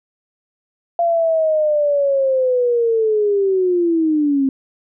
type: linear sweep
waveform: sine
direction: down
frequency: 689 to 264.8 Hz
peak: -13 dBFS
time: 0.99-4.49 s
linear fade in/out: 2 ms
effects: none